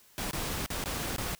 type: noise with dropouts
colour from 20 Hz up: pink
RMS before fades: -34 dBFS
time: 0.18-1.35 s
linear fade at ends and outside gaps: 0 ms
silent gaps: 0.311-0.332 / 0.661-0.703 / 0.84-0.858 / 1.163-1.182 s
effects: white hiss -60 dBFS RMS until 1.39 s